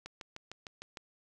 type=click train; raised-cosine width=0.2 ms; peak=-26 dBFS; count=7; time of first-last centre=0.06-0.972 s; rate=6.58 Hz; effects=none